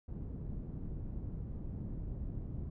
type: low-pass noise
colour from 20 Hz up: pink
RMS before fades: -41 dBFS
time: 0.08-2.7 s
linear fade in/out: 5 ms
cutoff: 210 Hz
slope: 12 dB/octave
effects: none